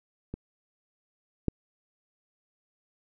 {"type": "clicks", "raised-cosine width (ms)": 3, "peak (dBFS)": [-22, -12], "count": 2, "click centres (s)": [0.34, 1.483], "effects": []}